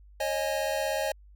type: chord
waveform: square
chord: C# suspended second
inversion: none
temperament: equal with one note detuned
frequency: 545.8 / 622.3 / 830.6 Hz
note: C#5 / D#5 / G#5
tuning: -27 / 0 / 0 cents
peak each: -32 / -31 / -35 dBFS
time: 0.2-1.12 s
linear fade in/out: 5 ms
effects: added 50 Hz sine -50 dBFS peak until 1.35 s